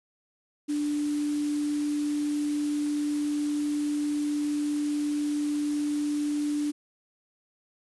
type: tone in noise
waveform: sine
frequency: 294.3 Hz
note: D4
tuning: 4 cents sharp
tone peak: -25 dBFS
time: 0.68-6.72 s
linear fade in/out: 20 ms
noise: white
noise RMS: -43 dBFS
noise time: 0.68-6.72 s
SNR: +15 dB
effects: resampled to 24000 Hz